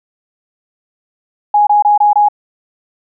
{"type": "tone bursts", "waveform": "sine", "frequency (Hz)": 830.6, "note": "G#5", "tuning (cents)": 0, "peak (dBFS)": -6, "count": 5, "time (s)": [1.54, 2.286], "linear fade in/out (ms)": 5, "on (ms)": 130, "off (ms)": 24, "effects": []}